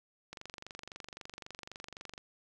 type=click train; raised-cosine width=0.2 ms; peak=-27 dBFS; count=45; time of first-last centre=0.33-2.179 s; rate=23.8 Hz; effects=none